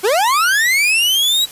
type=linear sweep; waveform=40% pulse; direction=up; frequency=349.2 to 3922 Hz; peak=-11 dBFS; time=0.03-1.46 s; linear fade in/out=20 ms; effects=white hiss -36 dBFS RMS until 1.51 s + resampled to 32000 Hz